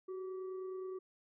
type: tone with frequency modulation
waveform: sine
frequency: 374.2 Hz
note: F#4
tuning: 20 cents sharp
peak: -40 dBFS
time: 0.08-0.99 s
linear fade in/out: 10 ms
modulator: 778 Hz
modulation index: 0.31
effects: none